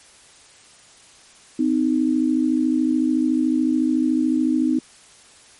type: tone pair together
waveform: sine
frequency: 256.4 / 310.2 Hz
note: C4 / D#4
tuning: -35 / -5 cents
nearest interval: minor third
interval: 330 cents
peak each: -19 dBFS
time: 1.59-4.79 s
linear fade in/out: 5 ms
effects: white hiss -49 dBFS RMS until 5.59 s + MP3 48 kbps